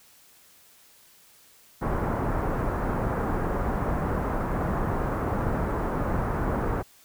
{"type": "low-pass noise", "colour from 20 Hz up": "pink", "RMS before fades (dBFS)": -27, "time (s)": [1.81, 6.83], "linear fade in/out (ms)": 20, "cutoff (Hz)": 1400, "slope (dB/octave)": 24, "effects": ["white hiss -56 dBFS RMS until 7.04 s"]}